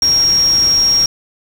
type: tone in noise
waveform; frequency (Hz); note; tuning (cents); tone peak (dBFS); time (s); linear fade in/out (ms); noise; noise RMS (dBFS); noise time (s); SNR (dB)
sine; 5588; F8; 0; -9; 0.02-1.06; 2; pink; -27; 0.02-1.06; +15
effects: none